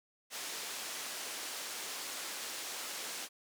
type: band-pass noise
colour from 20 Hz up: white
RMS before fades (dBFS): -42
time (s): 0.3-3.29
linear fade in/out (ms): 50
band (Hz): 300 to 8400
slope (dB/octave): 12
effects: none